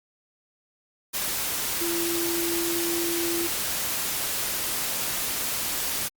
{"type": "tone in noise", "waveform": "sine", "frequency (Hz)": 340, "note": "F4", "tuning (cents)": -46, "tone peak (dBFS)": -27, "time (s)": [1.8, 3.48], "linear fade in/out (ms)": 20, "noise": "white", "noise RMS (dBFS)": -28, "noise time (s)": [1.13, 6.09], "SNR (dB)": -2, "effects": ["Opus 48 kbps"]}